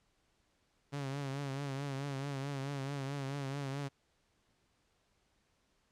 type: tone with vibrato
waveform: sawtooth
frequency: 138.59 Hz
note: C#3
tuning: in tune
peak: -33 dBFS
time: 0.92-3.89 s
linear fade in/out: 20 ms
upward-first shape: triangle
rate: 4.6 Hz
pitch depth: 75 cents each way
effects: pink hiss -75 dBFS RMS until 5.91 s + low-pass 8000 Hz 12 dB/octave